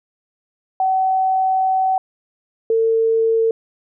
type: tone pair in turn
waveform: sine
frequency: 758 / 450.7 Hz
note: F#5 / A4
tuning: +42 / +42 cents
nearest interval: major sixth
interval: 900 cents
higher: first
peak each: -14 / -13 dBFS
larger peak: second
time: 0.8-1.98 / 2.7-3.51 s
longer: first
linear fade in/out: 2 ms
effects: none